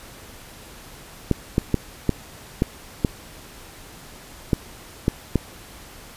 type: clicks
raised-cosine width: 3 ms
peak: -4 dBFS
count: 9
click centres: 1.313 / 1.581 / 1.743 / 2.093 / 2.621 / 3.048 / 4.532 / 5.081 / 5.357 s
effects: pink hiss -43 dBFS RMS until 6.16 s + resampled to 32000 Hz